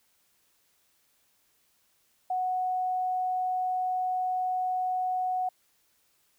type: tone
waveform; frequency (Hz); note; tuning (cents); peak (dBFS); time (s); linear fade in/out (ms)
sine; 738; F#5; -5; -26; 2.3-5.49; 5
effects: white hiss -69 dBFS RMS until 6.38 s